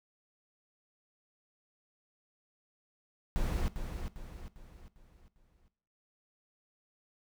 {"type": "noise with echo", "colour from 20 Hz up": "brown", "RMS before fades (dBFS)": -31, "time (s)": [3.36, 3.68], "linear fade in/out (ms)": 0, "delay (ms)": 400, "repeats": 5, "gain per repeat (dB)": -7, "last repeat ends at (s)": 5.68, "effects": ["noise-tail reverb RT60 0.7 s tail -18 dB re dry"]}